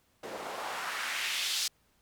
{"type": "noise with band-pass filter sweep", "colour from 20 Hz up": "white", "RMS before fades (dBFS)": -35, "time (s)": [0.23, 1.68], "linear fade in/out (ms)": 5, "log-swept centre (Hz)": [420, 4800], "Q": 1.5, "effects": ["pink hiss -70 dBFS RMS until 2.01 s"]}